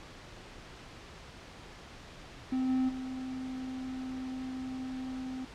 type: tone with level steps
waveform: triangle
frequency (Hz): 258.9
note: C4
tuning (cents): -18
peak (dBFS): -26 / -24 / -34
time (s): 2.52-5.45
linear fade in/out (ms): 5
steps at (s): 2.68 / 2.88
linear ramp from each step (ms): 20
effects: pink hiss -49 dBFS RMS until 5.54 s + low-pass 5000 Hz 12 dB/octave